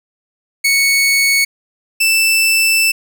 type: tone pair in turn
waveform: sawtooth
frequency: 2217 / 2653 Hz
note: C#7 / E7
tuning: 0 / +10 cents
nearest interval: minor third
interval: 310 cents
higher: second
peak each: -7 dBFS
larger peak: neither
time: 0.64-1.45 / 2-2.92 s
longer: second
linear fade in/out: 10 ms
effects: none